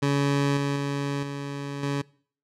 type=tone with level steps; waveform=20% pulse; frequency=141.2 Hz; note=C#3; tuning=32 cents sharp; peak=-16 / -19 / -21 / -26 / -20 dBFS; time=0.02-2.02 s; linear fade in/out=10 ms; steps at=0.57 / 0.76 / 1.23 / 1.83 s; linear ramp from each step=2 ms; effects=noise-tail reverb RT60 0.5 s tail -23 dB re dry + low-pass 7000 Hz 12 dB/octave